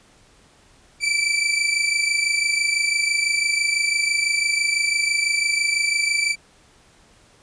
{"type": "tone pair together", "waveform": "sawtooth", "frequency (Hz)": [2312, 2338], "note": ["D7", "D7"], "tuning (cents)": [-28, -8], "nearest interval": "unison", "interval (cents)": 20, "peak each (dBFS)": -18, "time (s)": [1, 6.36], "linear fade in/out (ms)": 50, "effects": ["pink hiss -54 dBFS RMS until 7.42 s", "resampled to 22050 Hz"]}